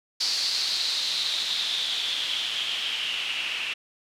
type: noise with low-pass filter sweep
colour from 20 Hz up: blue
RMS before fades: -28 dBFS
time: 0.2-3.74 s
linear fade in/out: 10 ms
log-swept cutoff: 4600 to 2700 Hz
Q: 5.6
effects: none